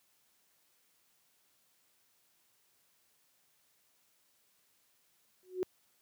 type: tone with exponential growth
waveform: sine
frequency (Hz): 368.3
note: F#4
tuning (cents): -8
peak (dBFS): -27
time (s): 5.43-5.63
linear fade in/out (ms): 0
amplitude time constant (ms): 43
effects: white hiss -72 dBFS RMS until 6.01 s + high-pass 80 Hz 12 dB/octave